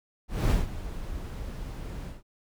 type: noise with ADSR envelope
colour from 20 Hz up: brown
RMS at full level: -21 dBFS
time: 0.28-2.23 s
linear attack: 220 ms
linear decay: 160 ms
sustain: -15 dB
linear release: 160 ms
effects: none